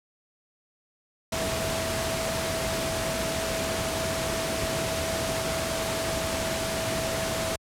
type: tone in noise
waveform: sine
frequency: 652 Hz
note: E5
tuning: 19 cents flat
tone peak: -31 dBFS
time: 1.32-7.56 s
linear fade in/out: 5 ms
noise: pink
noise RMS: -29 dBFS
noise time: 1.32-7.56 s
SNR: -5 dB
effects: high-pass 60 Hz 12 dB/octave + low-pass 11000 Hz 12 dB/octave